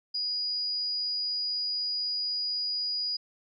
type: tone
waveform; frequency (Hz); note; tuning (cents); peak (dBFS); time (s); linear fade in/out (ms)
sine; 4902; D#8; -27; -28; 0.14-3.17; 10
effects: none